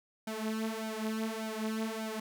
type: tone with flanger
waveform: sawtooth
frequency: 220 Hz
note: A3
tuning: in tune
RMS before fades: -36 dBFS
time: 0.27-2.2 s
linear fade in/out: 5 ms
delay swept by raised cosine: 1.3 to 5.3 ms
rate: 1.7 Hz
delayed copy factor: +0.8
effects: none